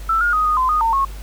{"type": "tone with pitch steps", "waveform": "sine", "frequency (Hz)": [1327, 1423, 1251, 1236, 1029, 1236, 907, 1091], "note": ["E6", "F6", "D#6", "D#6", "C6", "D#6", "A#5", "C#6"], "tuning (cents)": [11, 32, 9, -12, -29, -12, -48, -28], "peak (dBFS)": -14, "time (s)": [0.09, 1.05], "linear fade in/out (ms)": 5, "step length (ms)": 120, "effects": ["added 50 Hz sine -29 dBFS peak until 1.22 s", "pink hiss -42 dBFS RMS until 1.22 s"]}